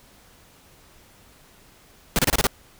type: noise bursts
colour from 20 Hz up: pink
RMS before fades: -19 dBFS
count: 6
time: 2.16-2.468 s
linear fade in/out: 0 ms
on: 28 ms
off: 28 ms
effects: pink hiss -53 dBFS RMS until 2.79 s